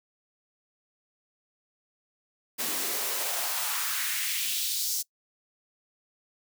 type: noise with high-pass filter sweep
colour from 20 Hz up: white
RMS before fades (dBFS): -30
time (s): 2.58-5.03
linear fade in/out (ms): 20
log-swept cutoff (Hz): 220 to 6000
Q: 1.8
effects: noise-tail reverb RT60 0.1 s tail -23 dB re dry